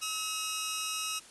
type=tone pair together; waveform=10% pulse; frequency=1283 / 2846 Hz; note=E6 / F7; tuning=-47 / +32 cents; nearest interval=octave + major second; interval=1379 cents; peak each=-27 / -26 dBFS; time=0.01-1.2 s; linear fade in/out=20 ms; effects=white hiss -53 dBFS RMS until 1.3 s + resampled to 24000 Hz